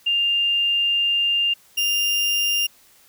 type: tone pair in turn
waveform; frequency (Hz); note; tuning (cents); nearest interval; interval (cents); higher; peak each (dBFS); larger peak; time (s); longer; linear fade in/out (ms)
sine / 35% pulse; 2800 / 2800; F7 / F7; +4 / +4; unison; 0; neither; -17; neither; 0.06-1.54 / 1.77-2.67; first; 10
effects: white hiss -54 dBFS RMS until 3.08 s